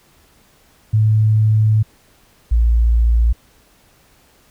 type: tone pair in turn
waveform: sine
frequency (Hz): 108.4 / 57.42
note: A2 / A#1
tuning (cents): -25 / -25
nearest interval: major seventh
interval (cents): 1100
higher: first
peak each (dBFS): -10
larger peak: neither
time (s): 0.93-1.83 / 2.51-3.33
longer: first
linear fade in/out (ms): 10
effects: pink hiss -53 dBFS RMS until 4.5 s